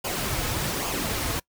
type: noise with flanger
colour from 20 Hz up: pink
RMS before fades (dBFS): -28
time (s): 0.04-1.4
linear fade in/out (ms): 10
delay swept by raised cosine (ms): 0.5 to 5.2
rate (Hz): 1.2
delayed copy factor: -0.55
effects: noise-tail reverb RT60 0.1 s tail -23 dB re dry